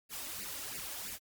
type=noise with flanger; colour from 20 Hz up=white; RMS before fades=-42 dBFS; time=0.09-1.19 s; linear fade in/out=50 ms; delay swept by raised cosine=0.41 to 3.61 ms; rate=3 Hz; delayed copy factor=+0.85; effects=Opus 48 kbps